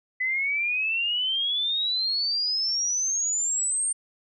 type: exponential sweep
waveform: sine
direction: up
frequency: 2002 to 8810 Hz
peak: -23 dBFS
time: 0.2-3.93 s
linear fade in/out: 10 ms
effects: none